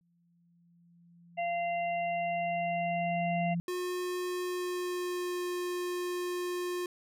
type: tone with exponential growth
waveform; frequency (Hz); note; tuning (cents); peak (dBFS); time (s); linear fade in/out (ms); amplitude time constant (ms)
sine; 171.6; F3; -30; -29; 0.01-3.6; 0; 780
type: harmonic tone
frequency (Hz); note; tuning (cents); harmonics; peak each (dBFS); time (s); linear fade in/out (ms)
690; F5; -21; 1 / 3 / 4; -30 / -40 / -42; 1.37-3.55; 20
type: tone with pitch glide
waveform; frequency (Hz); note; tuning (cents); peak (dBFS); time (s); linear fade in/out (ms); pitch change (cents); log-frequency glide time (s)
square; 360.4 to 356.5; F#4 to F4; -45 to +36; -33; 3.68-6.86; 2; -19; 4.39-5.46
effects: none